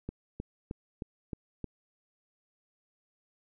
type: click train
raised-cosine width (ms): 3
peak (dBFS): -23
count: 6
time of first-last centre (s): 0.09-1.643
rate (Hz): 3.22
effects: none